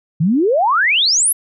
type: exponential sweep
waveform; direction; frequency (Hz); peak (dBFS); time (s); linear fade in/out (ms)
sine; up; 146.83 to 11790; -11; 0.2-1.33; 10
effects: none